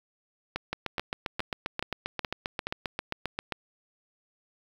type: two click trains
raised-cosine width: 0.3 ms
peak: -14 / -14 dBFS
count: 22 / 6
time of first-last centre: 0.73-3.523 / 0.56-2.67 s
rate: 7.52 / 2.37 Hz
effects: 7-bit